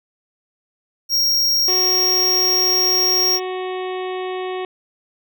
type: tone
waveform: square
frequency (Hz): 5588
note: F8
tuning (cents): 0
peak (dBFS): -15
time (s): 1.09-3.4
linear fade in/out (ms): 50
type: harmonic tone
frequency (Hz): 370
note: F#4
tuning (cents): 0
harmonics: 1 / 2 / 3 / 5 / 6 / 7 / 8 / 9 / 10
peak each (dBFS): -24 / -30 / -34 / -38 / -40 / -41 / -42 / -43 / -44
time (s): 1.68-4.65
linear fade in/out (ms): 2
effects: none